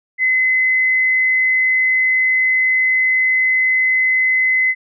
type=tone; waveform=sine; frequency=2038 Hz; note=C7; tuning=46 cents flat; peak=-12 dBFS; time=0.18-4.75 s; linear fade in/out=50 ms; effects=none